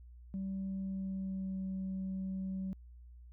sine tone with pitch glide, 192.4 to 189.86 Hz, G3 to F#3, -32 to +45 cents, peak -34 dBFS, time 0.34-2.73 s, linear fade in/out 0 ms, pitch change -23 cents, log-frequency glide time 0.81-1.6 s, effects tanh soft clip ceiling -33 dBFS + added 60 Hz sine -51 dBFS peak until 3.32 s

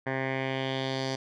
10% pulse tone with low-pass filter sweep, 132.9 Hz, C3, 27 cents sharp, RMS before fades -31 dBFS, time 0.06-1.16 s, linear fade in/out 10 ms, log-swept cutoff 1700 to 5200 Hz, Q 2.8, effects none

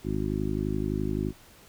harmonic tone, 51.7 Hz, G#1, 7 cents flat, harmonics 1 / 2 / 3 / 4 / 5 / 6 / 7, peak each -34 / -34 / -34 / -34 / -34 / -34 / -34 dBFS, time 0.03-1.33 s, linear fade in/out 50 ms, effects pink hiss -54 dBFS RMS until 1.68 s

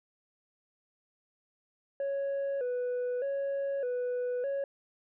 sine tone with vibrato, 523.3 Hz, C5, in tune, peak -27 dBFS, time 2-4.64 s, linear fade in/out 2 ms, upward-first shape square, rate 0.82 Hz, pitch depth 100 cents each way, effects tanh soft clip ceiling -29 dBFS

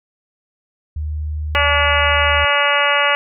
sine tone, 76.1 Hz, D#2, 38 cents flat, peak -20 dBFS, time 0.96-2.45 s, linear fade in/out 5 ms
harmonic tone, 287.1 Hz, D4, 39 cents flat, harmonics 2 / 3 / 4 / 5 / 6 / 7 / 8 / 9 / 10, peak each -21 / -23 / -20 / -21 / -23 / -20 / -23 / -24 / -21 dBFS, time 1.55-3.15 s, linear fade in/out 0 ms
effects none

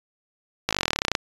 slowing click train, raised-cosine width 0.2 ms, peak -4 dBFS, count 19, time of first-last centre 0.69-1.152 s, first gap 18 ms, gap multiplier 1.04, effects resampled to 24000 Hz

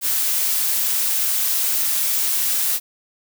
blue noise, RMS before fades -20 dBFS, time 0.01-2.8 s, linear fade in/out 50 ms, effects none

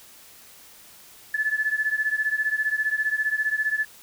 sine beating tone pair, 1726 / 1741 Hz, A6 / A6, -34 / -19 cents, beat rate 15 Hz, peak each -24 / -26 dBFS, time 1.34-3.85 s, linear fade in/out 5 ms, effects white hiss -49 dBFS RMS until 4.02 s

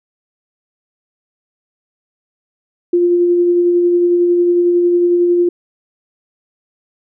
sine tone with tremolo, 350 Hz, F4, 4 cents sharp, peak -8 dBFS, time 2.93-5.49 s, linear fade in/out 5 ms, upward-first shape sine, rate 11 Hz, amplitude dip 25%, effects none

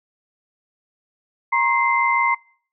sine tone cluster, 945 / 1071 / 2079 Hz, A#5 / C6 / C7, +23 / +40 / -12 cents, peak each -20 dBFS, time 1.52-2.35 s, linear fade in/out 10 ms, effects noise-tail reverb RT60 0.5 s tail -25 dB re dry

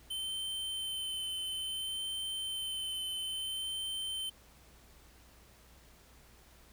square tone with vibrato, 3081 Hz, G7, 31 cents flat, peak -36 dBFS, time 0.1-4.3 s, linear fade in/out 10 ms, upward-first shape sine, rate 0.59 Hz, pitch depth 12 cents each way, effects added 60 Hz sine -61 dBFS peak until 6.72 s + pink hiss -61 dBFS RMS until 6.72 s

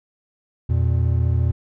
triangle tone pair together, 83.5 / 118.09 Hz, E2 / A#2, +23 / +23 cents, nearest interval tritone, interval 600 cents, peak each -16 / -18 dBFS, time 0.69-1.52 s, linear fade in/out 10 ms, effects none

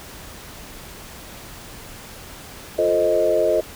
sine chord, F dominant seventh, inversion none, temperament equal, 349.2 / 440 / 523.3 / 622.3 Hz, F4 / A4 / C5 / Eb5, 0 / 0 / 0 / 0 cents, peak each -24 / -22 / -23 / -18 dBFS, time 2.78-3.61 s, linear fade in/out 10 ms, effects pink hiss -39 dBFS RMS until 3.75 s

